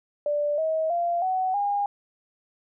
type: tone with pitch steps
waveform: sine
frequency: 587.3 / 636.8 / 690.4 / 748.5 / 811.6 Hz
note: D5 / D#5 / F5 / F#5 / G#5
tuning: 0 / +40 / -20 / +20 / -40 cents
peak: -22 dBFS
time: 0.26-1.86 s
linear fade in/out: 2 ms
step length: 320 ms
effects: none